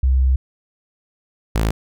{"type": "tone pair in turn", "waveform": ["sine", "sawtooth"], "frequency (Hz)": [65.1, 54.74], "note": ["C2", "A1"], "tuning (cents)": [-8, -8], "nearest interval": "minor third", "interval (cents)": 300, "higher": "first", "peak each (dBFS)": -12, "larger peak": "neither", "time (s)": [[0.03, 0.36], [1.55, 1.71]], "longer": "first", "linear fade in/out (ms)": 5, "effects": []}